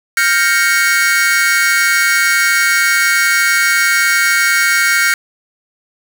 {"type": "chord", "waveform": "45% pulse", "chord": "G half-diminished seventh", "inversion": "third", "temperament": "equal", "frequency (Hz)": [1396.9, 1568, 1864.7, 2217], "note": ["F6", "G6", "Bb6", "Db7"], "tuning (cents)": [0, 0, 0, 0], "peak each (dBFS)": -16, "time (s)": [0.17, 5.14], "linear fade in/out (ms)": 2, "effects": []}